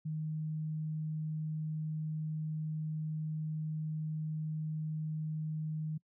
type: tone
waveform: sine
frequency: 155.56 Hz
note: D#3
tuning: in tune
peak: -34 dBFS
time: 0.05-5.98 s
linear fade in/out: 10 ms
effects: noise-tail reverb RT60 0.1 s tail -24 dB re dry